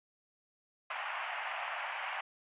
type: band-pass noise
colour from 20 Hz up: pink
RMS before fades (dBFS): -39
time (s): 0.9-2.21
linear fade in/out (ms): 5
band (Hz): 680 to 2900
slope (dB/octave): 48
effects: resampled to 8000 Hz